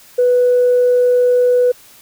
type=tone; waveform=sine; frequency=493.9 Hz; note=B4; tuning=in tune; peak=-8 dBFS; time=0.18-1.72 s; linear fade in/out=10 ms; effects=tanh soft clip ceiling -5 dBFS + white hiss -44 dBFS RMS until 2.01 s